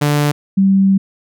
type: tone pair in turn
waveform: sawtooth / sine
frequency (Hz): 146.83 / 193.97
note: D3 / G3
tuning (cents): 0 / -18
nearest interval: perfect fourth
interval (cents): 482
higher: second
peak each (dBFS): -8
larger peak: neither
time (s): 0.01-0.32 / 0.57-0.98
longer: second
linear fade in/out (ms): 10
effects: none